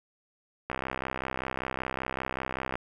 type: click train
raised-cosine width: 0.5 ms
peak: -16 dBFS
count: 135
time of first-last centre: 0.7-2.755 s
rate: 65.2 Hz
effects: 9-bit